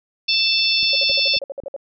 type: harmonic tone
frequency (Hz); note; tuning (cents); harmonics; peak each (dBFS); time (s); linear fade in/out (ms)
884; A5; +8; 3 / 4 / 5 / 6; -21 / -21 / -21 / -21; 0.28-1.39; 10
type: click train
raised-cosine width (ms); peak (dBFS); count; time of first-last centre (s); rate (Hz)
3; -27; 4; 0.83-1.636; 3.72
type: tone bursts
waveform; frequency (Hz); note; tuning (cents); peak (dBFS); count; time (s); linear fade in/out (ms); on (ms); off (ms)
sine; 554.4; C#5; 0; -25; 11; 0.93-1.764; 2; 24; 57
effects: none